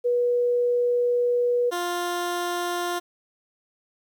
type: tone pair in turn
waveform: sine / 15% pulse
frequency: 485.8 / 350.9 Hz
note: B4 / F4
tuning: -29 / +8 cents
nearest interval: tritone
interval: 563 cents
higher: first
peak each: -19 dBFS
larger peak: neither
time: 0.04-1.71 / 1.71-3 s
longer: first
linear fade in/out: 20 ms
effects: 10-bit

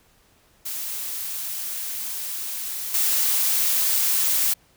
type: noise with level steps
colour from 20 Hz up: blue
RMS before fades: -30 / -21 dBFS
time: 0.65-4.54 s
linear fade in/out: 10 ms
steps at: 2.94 s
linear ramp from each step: 2 ms
effects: pink hiss -59 dBFS RMS until 4.76 s

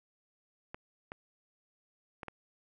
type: clicks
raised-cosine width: 0.5 ms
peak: -26 dBFS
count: 4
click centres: 0.745 / 1.119 / 2.232 / 2.283 s
effects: none

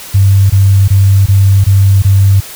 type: tone bursts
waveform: sine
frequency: 98 Hz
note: G2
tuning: in tune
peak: -3 dBFS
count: 6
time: 0.14-2.405 s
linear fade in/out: 10 ms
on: 360 ms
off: 21 ms
effects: white hiss -28 dBFS RMS until 2.55 s

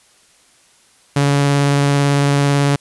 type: tone with vibrato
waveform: sawtooth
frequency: 141.8 Hz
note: C#3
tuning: 40 cents sharp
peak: -8 dBFS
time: 1.16-2.76 s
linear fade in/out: 5 ms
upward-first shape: sine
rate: 18 Hz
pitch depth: 12 cents each way
effects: white hiss -52 dBFS RMS until 2.8 s + resampled to 24000 Hz

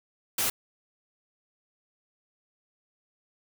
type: noise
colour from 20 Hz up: white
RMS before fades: -27 dBFS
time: 0.38-0.5 s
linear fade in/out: 5 ms
effects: none

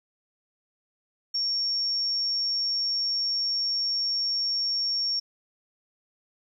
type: tone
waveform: sine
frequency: 5510 Hz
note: F8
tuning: 24 cents flat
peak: -24 dBFS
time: 1.34-5.2 s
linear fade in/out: 10 ms
effects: 10-bit

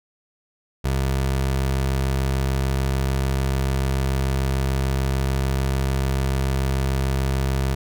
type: tone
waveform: 25% pulse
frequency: 66.8 Hz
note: C2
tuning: 36 cents sharp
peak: -16 dBFS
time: 0.84-7.75 s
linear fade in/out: 10 ms
effects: none

